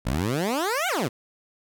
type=exponential two-way sweep; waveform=15% pulse; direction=up then down; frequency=54 to 784 to 104.3 Hz; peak=-17 dBFS; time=0.05-1.09 s; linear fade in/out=20 ms; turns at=0.88 s; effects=none